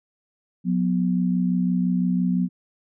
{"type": "tone pair together", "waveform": "sine", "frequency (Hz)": [181, 246.9], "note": ["F#3", "B3"], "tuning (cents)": [-38, 0], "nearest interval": "perfect fourth", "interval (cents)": 538, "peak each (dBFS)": [-20, -24], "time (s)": [0.64, 2.49], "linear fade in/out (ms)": 50, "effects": []}